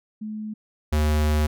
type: tone pair in turn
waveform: sine / square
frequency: 214.5 / 75.84 Hz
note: A3 / D#2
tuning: -44 / -44 cents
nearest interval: octave + tritone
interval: 1800 cents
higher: first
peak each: -29 / -19 dBFS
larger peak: second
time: 0.21-0.54 / 0.92-1.47 s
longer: second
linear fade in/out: 10 ms
effects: none